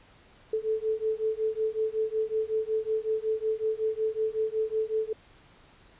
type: beating tone pair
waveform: sine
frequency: 435.3 / 440.7 Hz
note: A4 / A4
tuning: -19 / +3 cents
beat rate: 5.4 Hz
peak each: -29 dBFS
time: 0.53-5.13 s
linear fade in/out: 5 ms
effects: pink hiss -57 dBFS RMS until 5.99 s + resampled to 8000 Hz